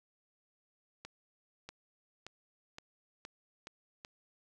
accelerating click train, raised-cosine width 0.2 ms, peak -28 dBFS, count 7, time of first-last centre 1.05-4.049 s, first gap 640 ms, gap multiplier 0.9, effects none

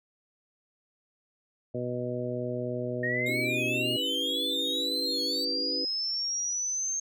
harmonic tone, 123.47 Hz, B2, in tune, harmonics 1 / 2 / 3 / 4 / 5, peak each -36 / -36 / -36 / -36 / -36 dBFS, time 1.74-3.97 s, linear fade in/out 10 ms
sine linear sweep, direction up, 1837 to 6410 Hz, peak -28 dBFS, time 3.03-7 s, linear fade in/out 5 ms
sawtooth tone with vibrato, 3724 Hz, A#7, 2 cents flat, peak -36 dBFS, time 3.26-5.45 s, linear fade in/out 5 ms, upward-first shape triangle, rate 1.9 Hz, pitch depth 250 cents each way
sine chord, C# half-diminished seventh, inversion none, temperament equal, 277.2 / 329.6 / 392 / 493.9 Hz, C#4 / E4 / G4 / B4, 0 / 0 / 0 / 0 cents, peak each -37 / -39 / -41 / -37 dBFS, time 3.28-5.85 s, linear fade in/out 2 ms
effects none

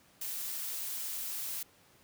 blue noise, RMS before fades -38 dBFS, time 0.21-1.63 s, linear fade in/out 5 ms, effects pink hiss -63 dBFS RMS until 2.03 s + high-pass 80 Hz 12 dB/octave

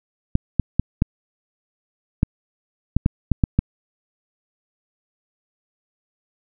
clicks, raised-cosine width 5 ms, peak -3 dBFS, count 10, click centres 0.354 / 0.597 / 0.796 / 1.021 / 2.231 / 2.966 / 3.061 / 3.317 / 3.438 / 3.59 s, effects none

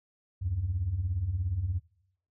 sine beating tone pair, 76.2 / 93.2 Hz, D#2 / F#2, -36 / +13 cents, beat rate 17 Hz, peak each -33 / -28 dBFS, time 0.41-1.8 s, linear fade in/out 20 ms, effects noise-tail reverb RT60 0.8 s tail -25 dB re dry + tanh soft clip ceiling -21 dBFS

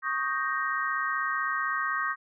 sine chord, Eb dominant seventh, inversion third, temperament equal, 1108.7 / 1244.5 / 1568 / 1864.7 Hz, Db6 / Eb6 / G6 / Bb6, 0 / 0 / 0 / 0 cents, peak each -32 dBFS, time 0.02-2.16 s, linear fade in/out 50 ms, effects none

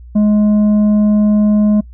triangle tone with tanh clipping, 210 Hz, G#3, 19 cents sharp, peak -9 dBFS, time 0.15-1.81 s, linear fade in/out 10 ms, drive 10 dB, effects noise-tail reverb RT60 0.1 s tail -24 dB re dry + added 60 Hz sine -32 dBFS peak until 1.93 s

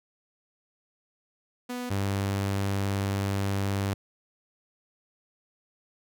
sawtooth tone pair in turn, 246.9 / 98.78 Hz, B3 / G2, 0 / +14 cents, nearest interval octave + major third, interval 1586 cents, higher first, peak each -28 / -22 dBFS, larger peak second, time 1.69-1.9 / 1.9-3.94 s, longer second, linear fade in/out 10 ms, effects none

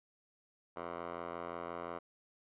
10% pulse tone with band-pass filter, 85.7 Hz, F2, 32 cents flat, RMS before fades -43 dBFS, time 0.76-1.99 s, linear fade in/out 10 ms, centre 870 Hz, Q 2.7, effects resampled to 8000 Hz

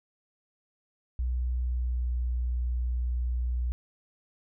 sine tone with pitch glide, 61.74 to 60.96 Hz, B1 to B1, 0 to -22 cents, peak -26 dBFS, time 1.19-3.72 s, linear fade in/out 0 ms, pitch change -22 cents, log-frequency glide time 1.58-2.1 s, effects none

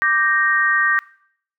sine chord, G minor, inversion second, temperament equal, 1174.7 / 1568 / 1864.7 Hz, D6 / G6 / Bb6, 0 / 0 / 0 cents, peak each -21 / -19 / -17 dBFS, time 0.02-0.99 s, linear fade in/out 0 ms, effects noise-tail reverb RT60 0.6 s tail -20 dB re dry

